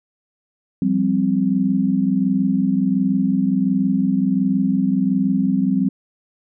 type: chord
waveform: sine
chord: F suspended second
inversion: none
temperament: equal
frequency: 174.61 / 196 / 261.6 Hz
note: F3 / G3 / C4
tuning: 0 / 0 / 0 cents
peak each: -23 / -18 / -19 dBFS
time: 0.82-5.89 s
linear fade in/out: 2 ms
effects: none

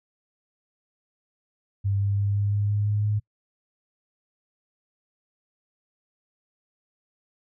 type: tone with pitch steps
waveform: sine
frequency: 99.3 / 100.11 / 100.92 / 101.74 / 102.56 / 103.4 / 104.24 / 105.08 Hz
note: G2 / G2 / G#2 / G#2 / G#2 / G#2 / G#2 / G#2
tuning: +23 / +37 / -49 / -35 / -21 / -7 / +7 / +21 cents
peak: -21 dBFS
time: 1.84-3.2 s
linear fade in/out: 20 ms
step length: 170 ms
effects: noise-tail reverb RT60 0.1 s tail -26 dB re dry

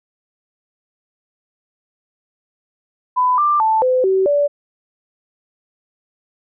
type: tone with pitch steps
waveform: sine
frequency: 1001 / 1185 / 880 / 510 / 381.1 / 578 Hz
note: B5 / D6 / A5 / C5 / G4 / D5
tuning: +23 / +15 / 0 / -44 / -49 / -28 cents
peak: -12 dBFS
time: 3.16-4.48 s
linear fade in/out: 20 ms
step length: 220 ms
effects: none

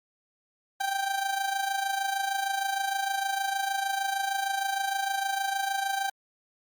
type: tone with amplitude modulation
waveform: 30% pulse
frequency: 784 Hz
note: G5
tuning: in tune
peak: -22 dBFS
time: 0.8-6.1 s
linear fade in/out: 10 ms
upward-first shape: sine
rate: 26.5 Hz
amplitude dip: 60%
effects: Opus 48 kbps

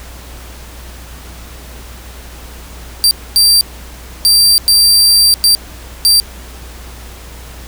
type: tone bursts at uneven times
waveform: sawtooth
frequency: 4699 Hz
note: D8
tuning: in tune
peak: -3 dBFS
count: 6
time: 3.04-3.11 / 3.36-3.61 / 4.25-4.58 / 4.68-5.34 / 5.44-5.55 / 6.05-6.2 s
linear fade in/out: 0 ms
effects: added 60 Hz sine -31 dBFS peak until 7.67 s + pink hiss -35 dBFS RMS until 7.67 s

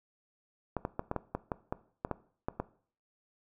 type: clicks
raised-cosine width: 1 ms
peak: -18 dBFS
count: 12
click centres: 0.767 / 0.851 / 0.994 / 1.114 / 1.163 / 1.35 / 1.518 / 1.725 / 2.049 / 2.113 / 2.485 / 2.6 s
effects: noise-tail reverb RT60 0.5 s tail -18 dB re dry

